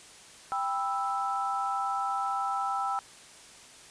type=chord; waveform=sine; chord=E minor; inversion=first; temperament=just; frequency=791.1 / 988.9 / 1318.5 Hz; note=G5 / B5 / E6; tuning=+16 / +2 / 0 cents; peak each=-31 / -36 / -31 dBFS; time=0.52-2.99 s; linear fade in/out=0 ms; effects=white hiss -51 dBFS RMS until 3.9 s + resampled to 22050 Hz